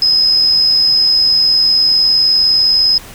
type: tone with amplitude modulation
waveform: sine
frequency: 5080 Hz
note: D#8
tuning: 35 cents sharp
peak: -6 dBFS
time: 0.02-2.98 s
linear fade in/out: 2 ms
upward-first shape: sine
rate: 79.8 Hz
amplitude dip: 40%
effects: pink hiss -34 dBFS RMS until 3.14 s